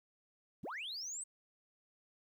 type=linear sweep; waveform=sine; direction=up; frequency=69.3 to 8372 Hz; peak=-39 dBFS; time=0.63-1.24 s; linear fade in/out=10 ms; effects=tanh soft clip ceiling -38 dBFS + 12-bit